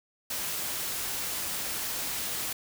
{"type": "noise", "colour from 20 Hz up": "white", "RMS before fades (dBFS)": -33, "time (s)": [0.3, 2.53], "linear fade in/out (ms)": 5, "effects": []}